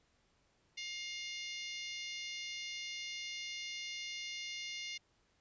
harmonic tone, 708 Hz, F5, 23 cents sharp, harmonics 3 / 4 / 5 / 6 / 7 / 8 / 9, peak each -45 / -47 / -49 / -51 / -52 / -53 / -54 dBFS, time 0.77-4.98 s, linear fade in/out 10 ms, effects pink hiss -74 dBFS RMS until 5.4 s + resampled to 16000 Hz

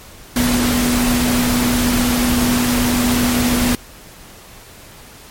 sine tone in noise, 244.7 Hz, B3, 16 cents flat, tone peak -15 dBFS, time 0.36-3.75 s, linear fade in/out 2 ms, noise pink, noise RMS -19 dBFS, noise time 0.36-3.75 s, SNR +1 dB, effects pink hiss -40 dBFS RMS until 5.3 s + MP3 64 kbps

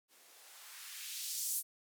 violet noise with band-pass filter sweep, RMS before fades -43 dBFS, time 0.08-1.63 s, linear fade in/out 50 ms, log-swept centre 250 to 9700 Hz, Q 1.1, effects none

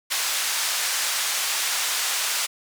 white band-pass noise, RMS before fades -25 dBFS, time 0.1-2.47 s, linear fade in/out 20 ms, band 910 to 8400 Hz, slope 12 dB/octave, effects none

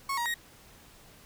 35% pulse tone with pitch steps, 1099 / 947 / 1881 Hz, C#6 / A#5 / A#6, -15 / +27 / +15 cents, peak -27 dBFS, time 0.09-0.342 s, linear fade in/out 5 ms, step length 84 ms, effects pink hiss -55 dBFS RMS until 1.25 s

